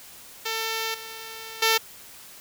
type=tone with level steps; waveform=5% pulse; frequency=447.3 Hz; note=A4; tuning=28 cents sharp; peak=-15 / -26 / -7 dBFS; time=0.45-1.78 s; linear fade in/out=10 ms; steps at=0.94 / 1.62 s; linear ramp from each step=5 ms; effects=white hiss -46 dBFS RMS until 2.4 s